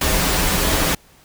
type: noise with comb filter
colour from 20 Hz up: pink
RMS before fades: -18 dBFS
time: 0.01-0.95 s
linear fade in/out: 5 ms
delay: 8.6 ms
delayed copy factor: -0.7
effects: pink hiss -51 dBFS RMS until 1.24 s